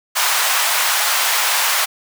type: high-pass noise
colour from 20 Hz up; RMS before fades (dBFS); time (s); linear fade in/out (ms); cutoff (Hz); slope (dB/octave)
pink; -17; 0.15-1.86; 20; 800; 24
effects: none